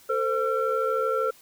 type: tone cluster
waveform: sine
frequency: 448.3 / 521 / 1354 Hz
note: A4 / C5 / E6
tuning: +32 / -7 / +46 cents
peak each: -26 dBFS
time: 0.09-1.31 s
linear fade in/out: 10 ms
effects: tanh soft clip ceiling -15 dBFS + white hiss -54 dBFS RMS until 1.41 s